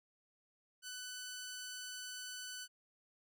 10% pulse tone, 1497 Hz, F#6, 20 cents sharp, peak -36 dBFS, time 0.82-2.68 s, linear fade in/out 50 ms, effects none

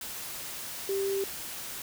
sine tone in noise, 392 Hz, G4, in tune, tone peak -27 dBFS, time 0.89-1.24 s, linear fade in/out 2 ms, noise white, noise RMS -39 dBFS, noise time 0.01-1.82 s, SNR +9 dB, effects none

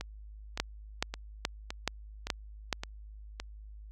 two click trains, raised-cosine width 0.2 ms, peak -11 / -19 dBFS, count 6 / 7, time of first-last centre 0.6-2.728 / 0.01-3.4 s, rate 2.35 / 1.77 Hz, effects added 52 Hz sine -45 dBFS peak until 3.91 s

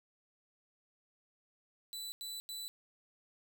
sawtooth tone bursts, 3977 Hz, B7, 11 cents sharp, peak -38 dBFS, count 3, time 1.93-2.68 s, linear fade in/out 0 ms, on 190 ms, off 90 ms, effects none

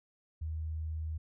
sine tone, 79 Hz, D#2, 27 cents sharp, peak -34 dBFS, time 0.41-1.18 s, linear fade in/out 10 ms, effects none

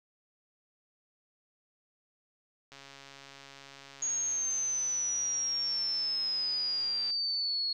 click train, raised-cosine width 0.2 ms, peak -32 dBFS, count 606, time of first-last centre 2.72-7.104 s, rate 138 Hz
sine exponential sweep, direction down, 6645 to 4322 Hz, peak -29 dBFS, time 4.02-7.73 s, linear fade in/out 5 ms
effects none

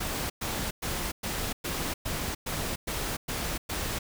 pink noise bursts, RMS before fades -32 dBFS, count 10, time 0-3.99 s, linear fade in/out 10 ms, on 300 ms, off 110 ms, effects none

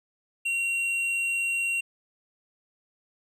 sine tone with hard clipping, 2748 Hz, F7, 29 cents flat, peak -26 dBFS, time 0.45-1.81 s, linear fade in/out 10 ms, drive 6 dB, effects none

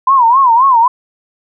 sine tone with vibrato, 1000 Hz, B5, 21 cents sharp, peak -5 dBFS, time 0.07-0.88 s, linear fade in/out 5 ms, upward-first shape sine, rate 3.8 Hz, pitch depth 170 cents each way, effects none

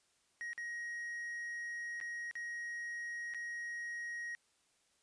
triangle tone with dropouts, 1887 Hz, A#6, 21 cents sharp, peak -38 dBFS, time 0.41-4.35 s, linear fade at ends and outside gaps 0 ms, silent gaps 0.532-0.578 / 2.002-2.012 / 2.312-2.354 / 3.338-3.346 s, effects white hiss -74 dBFS RMS until 5.02 s + resampled to 22050 Hz

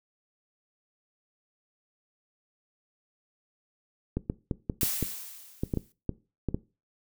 clicks, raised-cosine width 3 ms, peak -15 dBFS, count 12, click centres 4.17 / 4.299 / 4.512 / 4.698 / 4.832 / 5.027 / 5.635 / 5.738 / 5.773 / 6.093 / 6.487 / 6.545 s
blue noise with exponential decay, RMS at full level -27 dBFS, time 4.81-5.92 s, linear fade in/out 0 ms, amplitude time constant 240 ms
effects noise-tail reverb RT60 0.3 s tail -19 dB re dry

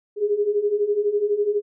sine beating tone pair, 404.5 / 416.5 Hz, G#4 / G#4, -46 / +5 cents, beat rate 12 Hz, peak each -24 / -20 dBFS, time 0.16-1.62 s, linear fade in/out 50 ms, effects none

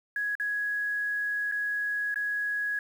sine tone with dropouts, 1669 Hz, G#6, 8 cents sharp, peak -27 dBFS, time 0.16-2.79 s, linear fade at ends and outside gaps 2 ms, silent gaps 0.353-0.398 / 1.515-1.521 / 2.143-2.158 s, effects 9-bit

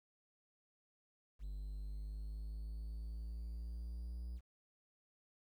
triangle linear sweep, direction up, 49 to 60 Hz, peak -40 dBFS, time 1.39-4.41 s, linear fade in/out 50 ms, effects 12-bit

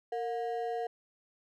triangle ring-modulated tone, 590 Hz, D5, 8 cents sharp, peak -27 dBFS, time 0.12-0.87 s, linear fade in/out 5 ms, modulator 129 Hz, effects none

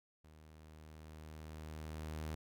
sawtooth tone with level ramp, 77.78 Hz, D#2, in tune, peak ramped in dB -55 to -36 dBFS, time 0.24-2.35 s, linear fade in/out 5 ms, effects none

